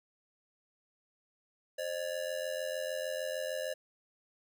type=ring-modulated tone; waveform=square; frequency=570 Hz; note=C#5; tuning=48 cents sharp; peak=-32 dBFS; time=1.78-3.74 s; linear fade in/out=10 ms; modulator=43.3 Hz; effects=none